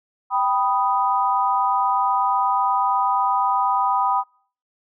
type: chord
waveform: sine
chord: G augmented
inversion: none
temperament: equal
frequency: 784 / 987.8 / 1244.5 Hz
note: G5 / B5 / D#6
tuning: 0 / 0 / 0 cents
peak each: -22 / -20 / -23 dBFS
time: 0.3-4.24 s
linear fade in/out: 50 ms
effects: noise-tail reverb RT60 0.5 s tail -26 dB re dry